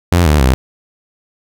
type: tone with pitch steps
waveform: sawtooth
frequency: 87.31 / 75.13 / 64.66 Hz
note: F2 / D2 / C2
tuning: 0 / +40 / -20 cents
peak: -4 dBFS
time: 0.12-0.54 s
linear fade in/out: 0 ms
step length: 140 ms
effects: none